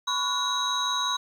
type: tone cluster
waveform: sine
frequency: 1006 / 1111 / 1448 / 3861 / 6390 Hz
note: B5 / C#6 / F#6 / B7 / G8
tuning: +32 / +4 / -38 / -40 / +32 cents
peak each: -29 / -30 / -35 / -26 / -35 dBFS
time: 0.07-1.17 s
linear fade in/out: 10 ms
effects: tanh soft clip ceiling -18 dBFS + 9-bit